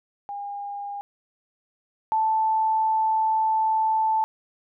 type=tone pair in turn; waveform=sine; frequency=810 / 879.1 Hz; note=G#5 / A5; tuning=-43 / -2 cents; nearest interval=minor second; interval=141 cents; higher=second; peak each=-30 / -19 dBFS; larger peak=second; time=0.29-1.01 / 2.12-4.24 s; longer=second; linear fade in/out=0 ms; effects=none